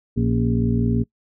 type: harmonic tone with a mistuned harmonic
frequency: 58.4 Hz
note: A#1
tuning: 4 cents sharp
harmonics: 1 / 2 / 3 / 4 / 5 / 7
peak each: -26 / -21 / -28 / -21 / -28 / -30 dBFS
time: 0.16-1.04 s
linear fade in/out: 20 ms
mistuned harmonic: 5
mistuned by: -77 cents
effects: noise-tail reverb RT60 0.1 s tail -24 dB re dry